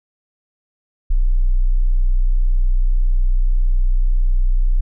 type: tone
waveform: sine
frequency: 30.87 Hz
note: B0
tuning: in tune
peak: -11 dBFS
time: 1.1-4.81 s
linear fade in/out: 10 ms
effects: none